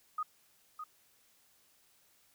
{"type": "tone with echo", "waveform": "sine", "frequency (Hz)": 1244.5, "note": "D#6", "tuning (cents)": 0, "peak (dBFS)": -32, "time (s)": [0.18, 0.23], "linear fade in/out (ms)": 5, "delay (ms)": 610, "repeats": 1, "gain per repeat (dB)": -8, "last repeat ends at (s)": 0.84, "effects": ["white hiss -68 dBFS RMS until 2.34 s"]}